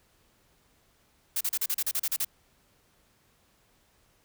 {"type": "noise bursts", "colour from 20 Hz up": "blue", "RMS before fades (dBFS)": -28, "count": 11, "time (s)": [1.36, 2.248], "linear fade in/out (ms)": 5, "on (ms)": 48, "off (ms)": 36, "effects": ["pink hiss -66 dBFS RMS until 4.24 s"]}